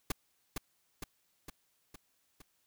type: noise with echo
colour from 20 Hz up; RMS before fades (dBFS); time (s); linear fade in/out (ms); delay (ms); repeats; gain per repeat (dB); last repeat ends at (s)
pink; -32; 0.1-0.12; 5; 460; 5; -4; 2.42
effects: white hiss -75 dBFS RMS until 2.66 s